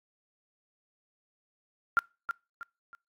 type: tone with echo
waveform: sine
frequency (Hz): 1389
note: F6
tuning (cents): -10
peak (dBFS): -19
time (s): 1.97-1.99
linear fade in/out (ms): 0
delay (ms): 320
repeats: 3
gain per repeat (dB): -9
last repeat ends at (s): 2.95
effects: noise-tail reverb RT60 0.3 s tail -26 dB re dry + AAC 48 kbps